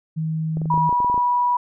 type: tone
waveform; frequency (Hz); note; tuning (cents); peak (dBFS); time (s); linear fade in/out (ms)
sine; 158.8; D#3; +36; -21; 0.16-0.9; 20
type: clicks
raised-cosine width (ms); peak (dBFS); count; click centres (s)
2; -20; 12; 0.571 / 0.617 / 0.657 / 0.741 / 0.777 / 0.893 / 0.927 / 1.003 / 1.046 / 1.099 / 1.143 / 1.178
type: tone with pitch glide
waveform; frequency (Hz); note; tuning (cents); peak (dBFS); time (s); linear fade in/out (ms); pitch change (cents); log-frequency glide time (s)
sine; 970 to 976.2; B5 to B5; -31 to -20; -16; 0.7-1.57; 5; +11; 0.83-1.04
effects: none